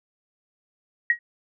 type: tone with exponential decay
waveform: sine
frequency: 1898 Hz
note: A#6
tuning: 31 cents sharp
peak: -12 dBFS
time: 1.1-1.19 s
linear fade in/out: 2 ms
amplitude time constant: 19 ms
effects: none